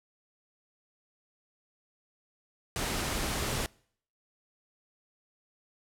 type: noise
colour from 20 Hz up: pink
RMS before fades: -32 dBFS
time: 2.76-3.66 s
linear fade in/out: 0 ms
effects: noise-tail reverb RT60 0.6 s tail -25 dB re dry + low-pass 12000 Hz 12 dB/octave